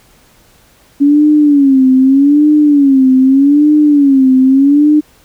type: tone with vibrato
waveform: sine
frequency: 279.7 Hz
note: C#4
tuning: 16 cents sharp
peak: -4 dBFS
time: 1-5.01 s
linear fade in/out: 20 ms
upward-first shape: sine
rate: 0.82 Hz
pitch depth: 130 cents each way
effects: pink hiss -47 dBFS RMS until 5.24 s